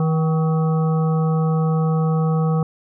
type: harmonic tone with a mistuned harmonic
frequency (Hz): 160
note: D#3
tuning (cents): +49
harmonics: 1 / 3 / 5 / 7 / 8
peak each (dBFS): -16 / -26 / -30 / -33 / -34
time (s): 0-2.63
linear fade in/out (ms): 2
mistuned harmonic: 5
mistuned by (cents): -57
effects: none